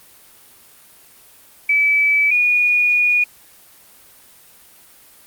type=tone pair in turn; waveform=sine; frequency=2300 / 2451 Hz; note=D7 / D#7; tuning=-37 / -27 cents; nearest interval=minor second; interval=110 cents; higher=second; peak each=-12 dBFS; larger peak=neither; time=1.69-2.31 / 2.31-3.24 s; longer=second; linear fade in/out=5 ms; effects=white hiss -47 dBFS RMS until 5.26 s + Opus 32 kbps